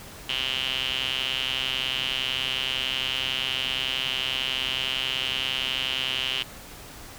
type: tone with band-pass filter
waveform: sawtooth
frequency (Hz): 130.9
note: C3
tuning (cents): +1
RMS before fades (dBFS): -28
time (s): 0.29-6.43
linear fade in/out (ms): 5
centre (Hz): 3000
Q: 8.1
effects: pink hiss -43 dBFS RMS until 7.18 s